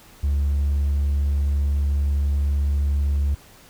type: tone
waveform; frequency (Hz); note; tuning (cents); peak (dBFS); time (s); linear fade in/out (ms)
triangle; 71.1; C#2; +45; -15; 0.23-3.35; 10
effects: tanh soft clip ceiling -13 dBFS + pink hiss -49 dBFS RMS until 3.69 s